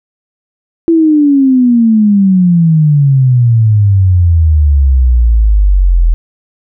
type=exponential sweep; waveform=sine; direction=down; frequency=336.7 to 40.48 Hz; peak=-4 dBFS; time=0.88-6.14 s; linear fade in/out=0 ms; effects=none